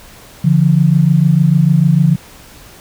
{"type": "tone pair together", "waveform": "sine", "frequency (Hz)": [144.5, 171.22], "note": ["D3", "F3"], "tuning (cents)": [-28, -34], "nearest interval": "minor third", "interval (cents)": 294, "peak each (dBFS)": -10, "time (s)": [0.44, 2.16], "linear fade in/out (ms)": 10, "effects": ["pink hiss -39 dBFS RMS until 2.8 s"]}